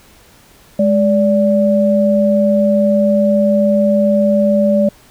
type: tone pair together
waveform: sine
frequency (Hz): 207.7 / 580.7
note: G#3 / D5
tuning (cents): 0 / -20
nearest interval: octave + tritone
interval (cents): 1780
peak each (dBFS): -12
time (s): 0.79-4.89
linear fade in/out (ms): 5
effects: pink hiss -46 dBFS RMS until 5.1 s